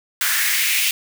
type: noise with high-pass filter sweep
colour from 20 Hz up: white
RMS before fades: -19 dBFS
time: 0.21-0.91 s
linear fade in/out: 2 ms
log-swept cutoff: 1500 to 2600 Hz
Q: 3.7
effects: none